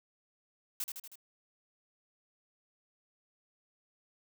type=noise with echo; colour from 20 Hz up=blue; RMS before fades=-36 dBFS; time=0.8-0.84 s; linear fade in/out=2 ms; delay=79 ms; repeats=4; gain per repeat=-4 dB; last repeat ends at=1.156 s; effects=none